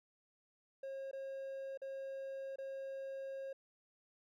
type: tone with dropouts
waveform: triangle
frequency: 540 Hz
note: C#5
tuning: 45 cents flat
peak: -40 dBFS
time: 0.83-3.53 s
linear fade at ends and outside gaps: 5 ms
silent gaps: 1.113-1.13 / 1.775-1.817 / 2.559-2.584 s
effects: none